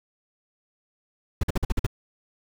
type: noise bursts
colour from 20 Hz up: brown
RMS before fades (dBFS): -21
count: 7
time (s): 1.41-1.866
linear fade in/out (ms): 5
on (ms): 24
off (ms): 48
effects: none